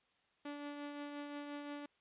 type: tone with tremolo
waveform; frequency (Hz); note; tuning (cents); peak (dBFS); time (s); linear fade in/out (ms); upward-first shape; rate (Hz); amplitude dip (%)
sawtooth; 290; D4; -22; -38; 0.45-1.86; 5; triangle; 5.7; 40
effects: white hiss -75 dBFS RMS until 2 s + resampled to 8000 Hz